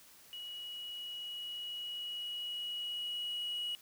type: tone with level ramp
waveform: sine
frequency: 2911 Hz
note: F#7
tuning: 29 cents flat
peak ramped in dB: -42 to -33 dBFS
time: 0.33-3.75 s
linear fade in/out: 0 ms
effects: tanh soft clip ceiling -33 dBFS + white hiss -59 dBFS RMS until 3.81 s